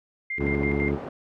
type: tone with tremolo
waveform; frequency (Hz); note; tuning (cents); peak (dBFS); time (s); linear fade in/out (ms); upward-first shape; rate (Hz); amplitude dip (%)
sine; 2100; C7; +6; -27; 0.3-0.91; 5; square; 6; 65
type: harmonic tone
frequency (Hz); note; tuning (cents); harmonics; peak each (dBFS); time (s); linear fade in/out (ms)
71; C#2; +42; 1 / 2 / 3 / 4 / 5 / 6; -30 / -30 / -30 / -30 / -30 / -30; 0.37-0.99; 50
type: band-pass noise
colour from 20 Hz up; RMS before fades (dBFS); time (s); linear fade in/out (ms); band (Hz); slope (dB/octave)
pink; -36; 0.4-1.09; 5; 170 to 960; 12
effects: none